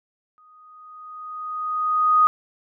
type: tone with exponential growth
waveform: sine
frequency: 1244.5 Hz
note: D#6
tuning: in tune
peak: -11 dBFS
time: 0.38-2.27 s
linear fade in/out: 0 ms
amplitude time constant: 410 ms
effects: none